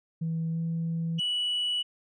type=tone with pitch glide; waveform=sine; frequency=163.2 to 165.19 Hz; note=E3 to E3; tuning=-17 to +4 cents; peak=-26 dBFS; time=0.21-1.2 s; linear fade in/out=10 ms; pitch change=+21 cents; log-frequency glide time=0.51-0.59 s
type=tone; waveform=sine; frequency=2947 Hz; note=F#7; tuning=8 cents flat; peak=-24 dBFS; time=1.18-1.83 s; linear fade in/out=20 ms
effects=tanh soft clip ceiling -24 dBFS